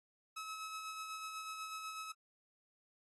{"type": "tone with tremolo", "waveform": "sawtooth", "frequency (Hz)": 1289, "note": "E6", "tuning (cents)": -39, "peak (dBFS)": -38, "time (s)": [0.36, 2.12], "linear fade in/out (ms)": 10, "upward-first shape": "sine", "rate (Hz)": 8.1, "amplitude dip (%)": 35, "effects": ["AAC 32 kbps"]}